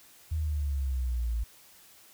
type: exponential sweep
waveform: sine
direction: down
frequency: 80.4 to 55 Hz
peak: -27 dBFS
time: 0.31-1.44 s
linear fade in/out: 10 ms
effects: white hiss -56 dBFS RMS until 2.13 s